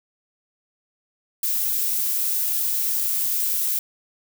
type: noise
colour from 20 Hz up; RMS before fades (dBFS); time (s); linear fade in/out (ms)
violet; -23; 1.43-3.79; 2
effects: none